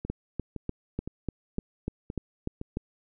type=two click trains; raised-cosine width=3 ms; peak=-22 / -17 dBFS; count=6 / 10; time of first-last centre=0.05-2.614 / 0.1-2.771 s; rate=1.95 / 3.37 Hz; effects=none

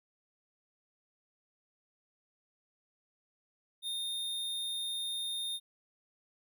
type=tone; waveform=square; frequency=3658 Hz; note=A#7; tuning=33 cents flat; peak=-35 dBFS; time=3.82-5.6 s; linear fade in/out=50 ms; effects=none

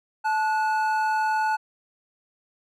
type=tone pair together; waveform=triangle; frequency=870 / 1463.2 Hz; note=A5 / F#6; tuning=-20 / -20 cents; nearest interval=major sixth; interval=900 cents; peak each=-20 / -26 dBFS; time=0.24-1.57 s; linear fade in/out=20 ms; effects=none

